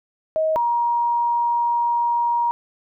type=tone pair in turn; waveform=sine; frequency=632 / 946.9 Hz; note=D#5 / A#5; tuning=+27 / +27 cents; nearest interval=perfect fifth; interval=700 cents; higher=second; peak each=-17 dBFS; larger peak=neither; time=0.36-0.56 / 0.56-2.51 s; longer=second; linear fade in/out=0 ms; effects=none